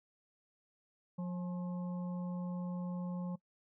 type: harmonic tone with a mistuned harmonic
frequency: 178.7 Hz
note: F3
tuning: 40 cents sharp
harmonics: 1 / 3 / 5 / 6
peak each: -36 / -49 / -54 / -56 dBFS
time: 1.18-3.36 s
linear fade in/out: 10 ms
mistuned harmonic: 5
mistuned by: -74 cents
effects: noise-tail reverb RT60 0.1 s tail -22 dB re dry